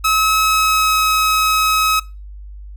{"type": "tone with pitch glide", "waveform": "sawtooth", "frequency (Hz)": [1286, 1277.1], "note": ["E6", "D#6"], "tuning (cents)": [-43, 45], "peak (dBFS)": -9, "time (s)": [0.04, 2], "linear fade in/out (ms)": 10, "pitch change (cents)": -12, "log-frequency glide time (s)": [0.38, 0.99], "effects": ["noise-tail reverb RT60 0.3 s tail -23 dB re dry", "added 50 Hz sine -31 dBFS peak until 2.76 s"]}